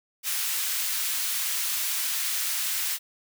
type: high-pass noise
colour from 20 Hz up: white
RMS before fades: -28 dBFS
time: 0.23-2.99 s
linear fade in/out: 50 ms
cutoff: 1500 Hz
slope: 12 dB/octave
effects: none